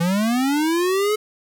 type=linear sweep; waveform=square; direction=up; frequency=164.3 to 432.2 Hz; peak=-18 dBFS; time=0-1.16 s; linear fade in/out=10 ms; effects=none